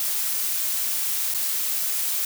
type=noise with dropouts; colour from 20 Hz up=blue; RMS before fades=-25 dBFS; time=0-2.25 s; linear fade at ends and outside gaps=2 ms; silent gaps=1.34-1.345 s; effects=none